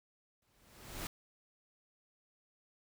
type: noise with exponential growth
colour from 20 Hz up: pink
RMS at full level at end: -39 dBFS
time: 0.42-1.07 s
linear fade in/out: 2 ms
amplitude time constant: 140 ms
effects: none